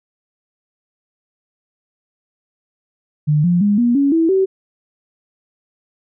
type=tone with pitch steps; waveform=sine; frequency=150 / 175.32 / 204.9 / 239.5 / 279.9 / 327.2 / 382.4 Hz; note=D3 / F3 / G#3 / A#3 / C#4 / E4 / G4; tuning=+37 / +7 / -23 / +47 / +17 / -13 / -43 cents; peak=-11 dBFS; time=3.27-4.46 s; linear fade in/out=20 ms; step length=170 ms; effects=none

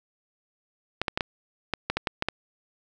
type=clicks; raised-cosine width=0.3 ms; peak=-9 dBFS; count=10; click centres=1.016 / 1.082 / 1.175 / 1.208 / 1.737 / 1.9 / 1.97 / 2.072 / 2.224 / 2.286 s; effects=none

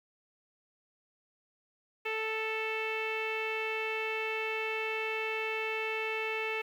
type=tone with low-pass filter; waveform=sawtooth; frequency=440.1 Hz; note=A4; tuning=in tune; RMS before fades=-34 dBFS; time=2.05-6.62 s; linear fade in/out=10 ms; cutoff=2500 Hz; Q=8.3; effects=10-bit

